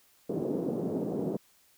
white band-pass noise, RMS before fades -32 dBFS, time 0.29-1.37 s, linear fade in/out 5 ms, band 160 to 450 Hz, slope 24 dB/octave, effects white hiss -64 dBFS RMS until 1.77 s

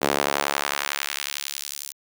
sawtooth tone with high-pass filter sweep, 71 Hz, C#2, 42 cents sharp, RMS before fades -27 dBFS, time 0.01-1.93 s, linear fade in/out 20 ms, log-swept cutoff 380 to 7200 Hz, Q 0.84, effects none

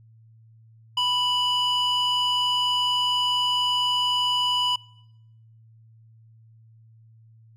square tone with band-pass filter, 987.8 Hz, B5, in tune, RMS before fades -23 dBFS, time 0.97-4.76 s, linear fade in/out 5 ms, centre 2600 Hz, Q 2.6, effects noise-tail reverb RT60 0.9 s tail -24 dB re dry + added 112 Hz sine -50 dBFS peak until 7.56 s

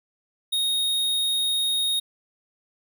square tone, 3729 Hz, A#7, in tune, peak -22 dBFS, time 0.52-2 s, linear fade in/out 10 ms, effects none

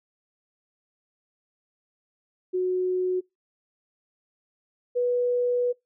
sine tone pair in turn, 367 / 489.9 Hz, F#4 / B4, -14 / -14 cents, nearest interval perfect fourth, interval 500 cents, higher second, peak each -22 / -21 dBFS, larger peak second, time 2.53-3.21 / 4.95-5.73 s, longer second, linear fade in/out 20 ms, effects noise-tail reverb RT60 0.2 s tail -25 dB re dry

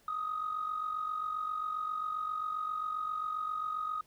sine tone with amplitude modulation, 1251 Hz, D#6, 9 cents sharp, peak -29 dBFS, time 0.08-4.01 s, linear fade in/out 2 ms, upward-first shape sine, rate 47.5 Hz, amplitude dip 65%, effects tanh soft clip ceiling -27 dBFS + pink hiss -66 dBFS RMS until 4.06 s

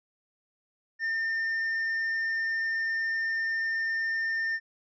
triangle tone, 1807 Hz, A6, 46 cents sharp, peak -25 dBFS, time 0.99-4.6 s, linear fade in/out 50 ms, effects resampled to 16000 Hz

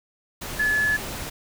sine tone in noise, 1715 Hz, A6, 45 cents flat, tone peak -19 dBFS, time 0.59-0.97 s, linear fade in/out 10 ms, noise pink, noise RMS -33 dBFS, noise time 0.41-1.3 s, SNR +11 dB, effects none

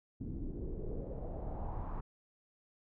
brown noise with low-pass filter sweep, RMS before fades -40 dBFS, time 0.2-2.01 s, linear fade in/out 10 ms, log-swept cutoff 260 to 1100 Hz, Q 3.3, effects none

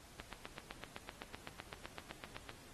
click train, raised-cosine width 0.3 ms, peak -28 dBFS, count 19, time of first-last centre 0.2-2.493 s, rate 7.85 Hz, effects pink hiss -59 dBFS RMS until 2.73 s + AAC 32 kbps

